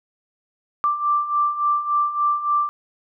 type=beating tone pair; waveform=sine; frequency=1174.7 / 1178.2 Hz; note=D6 / D6; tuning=0 / +5 cents; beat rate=3.5 Hz; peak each=-24 / -19 dBFS; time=0.84-2.69 s; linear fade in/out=0 ms; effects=none